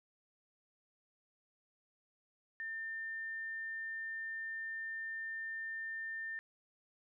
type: tone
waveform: sine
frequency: 1800 Hz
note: A6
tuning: 39 cents sharp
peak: -39 dBFS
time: 2.6-6.39 s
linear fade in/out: 0 ms
effects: none